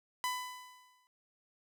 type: tone with exponential decay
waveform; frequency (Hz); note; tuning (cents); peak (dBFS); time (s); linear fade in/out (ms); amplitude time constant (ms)
sawtooth; 1000; B5; +21; -27; 0.24-1.07; 0; 180
effects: none